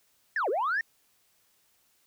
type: linear two-way sweep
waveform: sine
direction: down then up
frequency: 1864.7 to 349.2 to 1864.7 Hz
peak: -24 dBFS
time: 0.36-0.81 s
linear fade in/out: 2 ms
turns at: 0.49 s
effects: tanh soft clip ceiling -22 dBFS + white hiss -68 dBFS RMS until 2.06 s